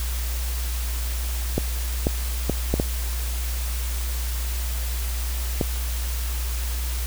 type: clicks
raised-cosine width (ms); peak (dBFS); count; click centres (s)
2; -7; 6; 1.58 / 2.069 / 2.497 / 2.74 / 2.799 / 5.612
effects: added 60 Hz sine -24 dBFS peak until 7.06 s + white hiss -34 dBFS RMS until 7.06 s